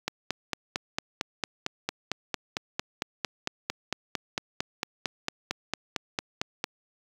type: click train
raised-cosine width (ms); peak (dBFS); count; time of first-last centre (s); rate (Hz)
0.2; -10; 30; 0.08-6.641; 4.42
effects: high-pass 60 Hz 12 dB/octave + 7-bit